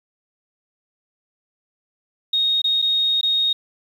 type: tone with dropouts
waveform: sine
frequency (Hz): 3729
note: A#7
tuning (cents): 0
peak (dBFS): -16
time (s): 2.33-3.53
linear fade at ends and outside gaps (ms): 5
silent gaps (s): 2.618-2.641 / 2.818-2.823 / 3.212-3.23
effects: 8-bit